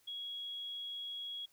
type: tone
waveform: sine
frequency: 3322 Hz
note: G#7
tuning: in tune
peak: -40 dBFS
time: 0.07-1.46 s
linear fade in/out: 10 ms
effects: white hiss -70 dBFS RMS until 1.52 s